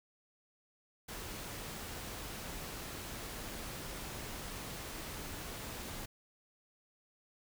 pink noise, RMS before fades -44 dBFS, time 1.08-6.06 s, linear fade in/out 10 ms, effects none

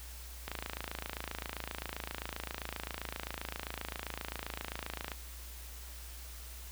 click train, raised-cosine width 0.3 ms, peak -21 dBFS, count 129, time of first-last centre 0.48-5.118 s, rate 27.6 Hz, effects added 60 Hz sine -46 dBFS peak until 6.71 s + white hiss -51 dBFS RMS until 6.71 s

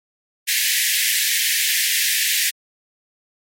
pink high-pass noise, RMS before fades -19 dBFS, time 0.47-2.51 s, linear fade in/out 20 ms, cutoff 1700 Hz, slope 96 dB/octave, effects MP3 64 kbps

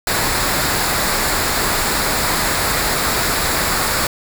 pink noise with comb filter, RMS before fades -18 dBFS, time 0.07-4.07 s, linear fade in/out 2 ms, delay 0.33 ms, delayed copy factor -0.5, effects none

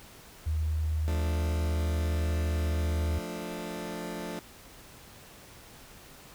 sine tone, 78.1 Hz, D#2, 7 cents sharp, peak -26 dBFS, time 0.46-3.19 s, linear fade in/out 10 ms
20% pulse chord, D minor, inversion first, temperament just, 176.2 / 220.2 / 293.7 Hz, F3 / A3 / D4, +16 / +2 / 0 cents, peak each -34 / -35 / -36 dBFS, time 1.08-4.39 s, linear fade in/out 0 ms
effects pink hiss -51 dBFS RMS until 6.34 s

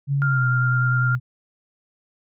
sine tone with pitch glide, 140 to 125.45 Hz, C#3 to B2, +18 to +28 cents, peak -18 dBFS, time 0.07-1.2 s, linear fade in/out 50 ms, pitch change -190 cents, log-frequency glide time 0.24-0.45 s
sine tone with vibrato, 1396.9 Hz, F6, in tune, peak -21 dBFS, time 0.22-1.15 s, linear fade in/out 0 ms, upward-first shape square, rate 10 Hz, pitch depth 11 cents each way
effects none

